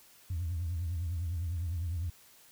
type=tone with vibrato; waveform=sine; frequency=85.4 Hz; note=F2; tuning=38 cents flat; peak=-30 dBFS; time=0.3-2.1 s; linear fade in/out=5 ms; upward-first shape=triangle; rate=9.9 Hz; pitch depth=160 cents each way; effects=tanh soft clip ceiling -28 dBFS + white hiss -59 dBFS RMS until 2.51 s